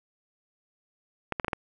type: clicks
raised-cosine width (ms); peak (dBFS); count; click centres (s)
0.5; -13; 5; 1.323 / 1.398 / 1.446 / 1.482 / 1.532
effects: none